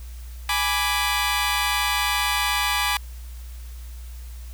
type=chord; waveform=15% pulse; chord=G# diminished; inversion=none; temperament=equal; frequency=830.6 / 987.8 / 1174.7 Hz; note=G#5 / B5 / D6; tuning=0 / 0 / 0 cents; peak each=-19 dBFS; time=0.49-2.97 s; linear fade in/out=2 ms; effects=added 60 Hz sine -34 dBFS peak until 4.53 s + white hiss -50 dBFS RMS until 4.53 s

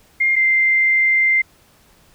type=tone pair in turn; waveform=sine; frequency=2119 / 2089 Hz; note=C7 / C7; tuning=+21 / -3 cents; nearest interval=unison; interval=24 cents; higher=first; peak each=-13 / -12 dBFS; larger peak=second; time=0.2-0.36 / 0.36-1.42 s; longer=second; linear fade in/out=10 ms; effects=pink hiss -53 dBFS RMS until 2.14 s

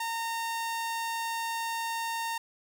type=tone; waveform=sawtooth; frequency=917 Hz; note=A#5; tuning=29 cents flat; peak=-27 dBFS; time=0-2.38 s; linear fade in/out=5 ms; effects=none

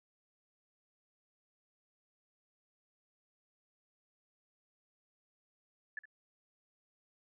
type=tone with echo; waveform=sine; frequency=1729 Hz; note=A6; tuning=31 cents flat; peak=-38 dBFS; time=5.97-5.99 s; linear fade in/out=2 ms; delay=65 ms; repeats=1; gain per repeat=-14 dB; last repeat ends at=6.055 s; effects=none

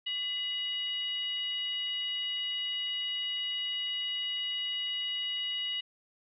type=tone with frequency modulation; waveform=sine; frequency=2900 Hz; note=F#7; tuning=35 cents flat; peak=-31 dBFS; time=0.06-5.81 s; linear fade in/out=10 ms; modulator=886 Hz; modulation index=0.51; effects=none

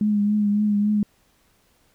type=tone with vibrato; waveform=sine; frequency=207.7 Hz; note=G#3; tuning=in tune; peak=-17 dBFS; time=0.01-1.03 s; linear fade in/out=2 ms; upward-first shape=triangle; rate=3.6 Hz; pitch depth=38 cents each way; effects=pink hiss -62 dBFS RMS until 1.94 s

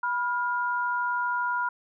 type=tone pair together; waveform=sine; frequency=980 / 1412.5 Hz; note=B5 / F6; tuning=-14 / +19 cents; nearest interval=tritone; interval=633 cents; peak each=-27 / -28 dBFS; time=0.03-1.69 s; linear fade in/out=5 ms; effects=none

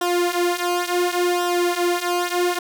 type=tone with flanger; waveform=sawtooth; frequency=352.8 Hz; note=F4; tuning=18 cents sharp; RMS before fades=-21 dBFS; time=0.01-2.59 s; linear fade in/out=5 ms; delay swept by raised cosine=0.44 to 6.24 ms; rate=0.7 Hz; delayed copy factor=-0.8; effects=none

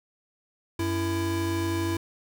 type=tone pair together; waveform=square; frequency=93.5 / 333.2 Hz; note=F#2 / E4; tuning=+19 / +19 cents; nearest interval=octave + minor seventh; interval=2200 cents; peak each=-30 / -28 dBFS; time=0.79-1.97 s; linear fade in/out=5 ms; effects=none

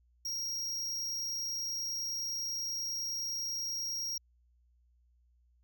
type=tone with amplitude modulation; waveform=square; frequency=5610 Hz; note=F8; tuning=7 cents sharp; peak=-33 dBFS; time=0.25-4.18 s; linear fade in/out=5 ms; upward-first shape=sine; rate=229 Hz; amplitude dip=35%; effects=added 60 Hz sine -65 dBFS peak until 5.63 s

